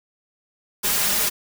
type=noise with comb filter; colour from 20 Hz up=white; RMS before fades=-21 dBFS; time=0.83-1.3 s; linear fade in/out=20 ms; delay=4.9 ms; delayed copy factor=+1; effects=none